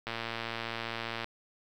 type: click train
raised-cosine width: 0.3 ms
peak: -19 dBFS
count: 136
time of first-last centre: 0.07-1.244 s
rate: 115 Hz
effects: 9-bit